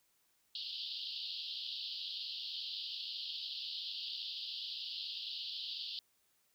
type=band-pass noise; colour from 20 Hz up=white; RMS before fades=-43 dBFS; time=0.55-5.99 s; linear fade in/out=2 ms; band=2900 to 4800 Hz; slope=96 dB/octave; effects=white hiss -75 dBFS RMS until 6.54 s